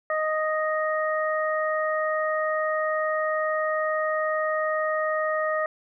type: harmonic tone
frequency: 622.3 Hz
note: D#5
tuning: in tune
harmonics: 1 / 2 / 3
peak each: -25 / -28 / -30 dBFS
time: 0.1-5.66 s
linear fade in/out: 2 ms
effects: none